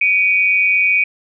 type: tone pair together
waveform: sine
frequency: 2284 / 2475 Hz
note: D7 / D#7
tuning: -49 / -10 cents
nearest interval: minor second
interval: 139 cents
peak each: -14 dBFS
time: 0.01-1.04 s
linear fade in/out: 5 ms
effects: none